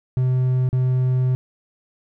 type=tone with dropouts; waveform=triangle; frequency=127.9 Hz; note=C3; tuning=39 cents flat; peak=-14 dBFS; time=0.17-1.35 s; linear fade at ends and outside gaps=0 ms; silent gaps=0.69-0.729 s; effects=none